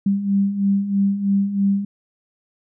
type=beating tone pair; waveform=sine; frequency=196 / 199.1 Hz; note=G3 / G3; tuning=0 / +27 cents; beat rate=3.1 Hz; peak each=-23 / -17 dBFS; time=0.06-1.85 s; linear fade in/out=5 ms; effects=none